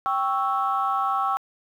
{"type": "chord", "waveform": "sine", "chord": "C# diminished", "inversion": "second", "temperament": "equal", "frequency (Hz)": [784, 1108.7, 1318.5], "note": ["G5", "C#6", "E6"], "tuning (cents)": [0, 0, 0], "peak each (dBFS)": -25, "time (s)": [0.06, 1.37], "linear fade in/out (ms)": 0, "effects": ["tanh soft clip ceiling -13 dBFS", "9-bit"]}